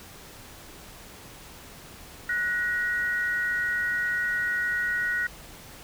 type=tone pair together; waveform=sine; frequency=1468 / 1895 Hz; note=F#6 / A#6; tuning=-14 / +28 cents; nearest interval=major third; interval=442 cents; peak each=-27 dBFS; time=2.29-5.27 s; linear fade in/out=5 ms; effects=pink hiss -46 dBFS RMS until 5.83 s